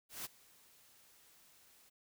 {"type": "noise with ADSR envelope", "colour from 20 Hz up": "white", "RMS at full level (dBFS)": -42, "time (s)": [0.09, 1.9], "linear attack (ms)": 160, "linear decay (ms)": 22, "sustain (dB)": -23, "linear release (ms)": 16, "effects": []}